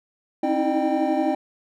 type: tone cluster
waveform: triangle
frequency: 267.7 / 312.1 / 323.8 / 606 / 784 Hz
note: C4 / D#4 / E4 / D#5 / G5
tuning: +40 / +5 / -31 / -46 / 0 cents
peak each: -24 dBFS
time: 0.43-1.35 s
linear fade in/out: 5 ms
effects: none